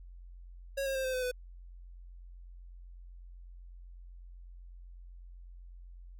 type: tone with pitch steps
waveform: square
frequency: 549 / 538.6 / 528.5 / 518.5 / 508.7 / 499.1 Hz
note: C#5 / C#5 / C5 / C5 / C5 / B4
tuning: -17 / -50 / +17 / -16 / -49 / +18 cents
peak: -32 dBFS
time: 0.77-1.316 s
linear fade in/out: 10 ms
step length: 91 ms
effects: added 44 Hz sine -47 dBFS peak until 6.19 s